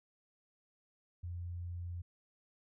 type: tone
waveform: sine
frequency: 87.31 Hz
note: F2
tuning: in tune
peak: -39 dBFS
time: 1.23-2.02 s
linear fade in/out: 10 ms
effects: none